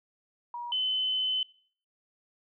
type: tone pair in turn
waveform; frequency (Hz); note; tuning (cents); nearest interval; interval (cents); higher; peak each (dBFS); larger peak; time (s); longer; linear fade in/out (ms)
sine; 957 / 3038; A#5 / F#7; +45 / +45; octave + minor sixth; 2000; second; -34 / -26; second; 0.54-0.72 / 0.72-1.43; second; 2
effects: noise-tail reverb RT60 0.5 s tail -21 dB re dry